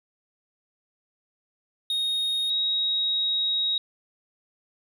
triangle / sine tone pair in turn, 3729 / 3792 Hz, A#7 / A#7, 0 / +29 cents, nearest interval unison, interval 29 cents, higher second, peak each -22 / -22 dBFS, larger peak neither, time 1.9-2.5 / 2.5-3.78 s, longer second, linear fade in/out 2 ms, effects none

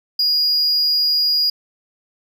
triangle tone, 4874 Hz, D#8, 37 cents flat, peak -13 dBFS, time 0.19-1.5 s, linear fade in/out 5 ms, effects none

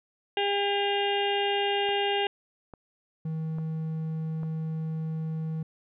harmonic tone, 402.7 Hz, G4, 47 cents sharp, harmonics 1 / 2 / 4 / 5 / 6 / 7 / 8 / 9, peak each -28 / -29 / -36 / -38 / -40 / -31 / -38 / -44 dBFS, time 0.37-2.27 s, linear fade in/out 2 ms
click train, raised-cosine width 1 ms, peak -30 dBFS, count 4, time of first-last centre 1.89-4.432 s, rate 1.18 Hz
triangle tone, 159.3 Hz, D#3, 41 cents sharp, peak -27 dBFS, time 3.25-5.63 s, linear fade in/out 5 ms
effects none

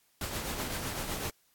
pink noise with tremolo, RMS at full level -34 dBFS, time 0.21-1.3 s, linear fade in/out 2 ms, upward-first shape triangle, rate 7.9 Hz, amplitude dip 50%, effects white hiss -69 dBFS RMS until 1.54 s + AAC 64 kbps

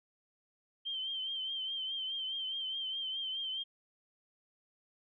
sine tone with vibrato, 3129 Hz, G7, 4 cents flat, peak -35 dBFS, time 0.85-3.64 s, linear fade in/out 20 ms, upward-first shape triangle, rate 4.8 Hz, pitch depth 59 cents each way, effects none

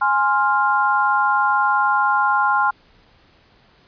sine chord, F minor, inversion first, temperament equal with one note detuned, 830.6 / 1050.7 / 1396.9 Hz, Ab5 / C6 / F6, 0 / +7 / 0 cents, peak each -19 dBFS, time 0.01-2.71 s, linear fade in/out 10 ms, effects pink hiss -54 dBFS RMS until 3.87 s + resampled to 11025 Hz

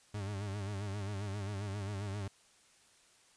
40% pulse tone with vibrato, 100.6 Hz, G2, 45 cents sharp, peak -36 dBFS, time 0.14-2.28 s, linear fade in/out 5 ms, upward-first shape sine, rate 7.5 Hz, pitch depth 78 cents each way, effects white hiss -65 dBFS RMS until 3.36 s + resampled to 22050 Hz

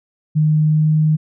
sine tone with pitch glide, 153.8 to 154.96 Hz, D#3 to D#3, -20 to -7 cents, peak -11 dBFS, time 0.35-1.17 s, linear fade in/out 20 ms, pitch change +13 cents, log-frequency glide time 0.64-0.92 s, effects none

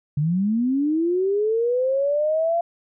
sine linear sweep, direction up, 140 to 689 Hz, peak -18 dBFS, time 0.17-2.61 s, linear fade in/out 5 ms, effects none

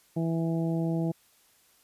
harmonic tone, 164.81 Hz, E3, in tune, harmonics 1 / 2 / 3 / 4 / 5, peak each -27 / -31 / -39 / -38 / -45 dBFS, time 0.16-1.12 s, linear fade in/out 10 ms, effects white hiss -63 dBFS RMS until 1.83 s + resampled to 32000 Hz

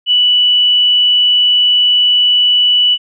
sine tone, 2960 Hz, F#7, in tune, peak -7 dBFS, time 0.06-2.98 s, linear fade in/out 50 ms, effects none

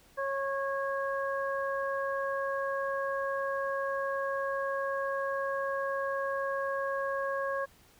harmonic tone, 548 Hz, C#5, 20 cents flat, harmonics 1 / 2 / 3, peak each -32 / -35 / -37 dBFS, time 0.17-7.66 s, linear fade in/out 20 ms, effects pink hiss -61 dBFS RMS until 7.99 s

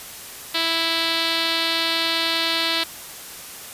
5% pulse tone with low-pass filter, 329.6 Hz, E4, in tune, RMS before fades -22 dBFS, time 0.54-2.84 s, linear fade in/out 10 ms, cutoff 4200 Hz, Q 3.6, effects white hiss -37 dBFS RMS until 3.73 s + resampled to 32000 Hz

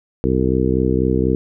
harmonic tone, 64.1 Hz, C2, 35 cents flat, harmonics 1 / 2 / 3 / 4 / 5 / 6 / 7, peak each -22 / -22 / -22 / -22 / -22 / -22 / -22 dBFS, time 0.24-1.35 s, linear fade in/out 0 ms, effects none

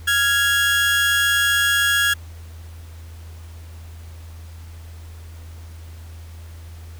30% pulse tone pair together, 1396.9 / 1661.2 Hz, F6 / G#6, 0 / 0 cents, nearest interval minor third, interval 300 cents, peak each -20 / -14 dBFS, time 0.07-2.14 s, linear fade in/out 10 ms, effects added 82 Hz sine -35 dBFS peak until 6.99 s + pink hiss -49 dBFS RMS until 6.99 s

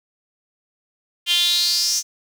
sawtooth tone with high-pass filter sweep, 349.2 Hz, F4, in tune, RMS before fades -19 dBFS, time 1.26-2.03 s, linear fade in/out 50 ms, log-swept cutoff 3000 to 6100 Hz, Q 7, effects none

